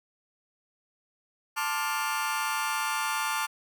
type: chord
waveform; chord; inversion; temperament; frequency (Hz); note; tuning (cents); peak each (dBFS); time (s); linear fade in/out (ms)
sawtooth; D minor seventh; second; just; 881 / 1057.2 / 1174.7 / 1409.6; A5 / C6 / D6 / F6; +2 / +18 / 0 / +16; -28 / -32 / -29 / -29; 1.56-3.47; 20
effects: none